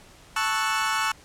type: chord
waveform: 30% pulse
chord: F# minor seventh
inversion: first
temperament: equal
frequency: 880 / 1108.7 / 1318.5 / 1480 Hz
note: A5 / C#6 / E6 / F#6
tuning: 0 / 0 / 0 / 0 cents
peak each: -26 dBFS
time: 0.36-1.12 s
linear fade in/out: 5 ms
effects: pink hiss -51 dBFS RMS until 1.24 s + low-pass 10000 Hz 12 dB/octave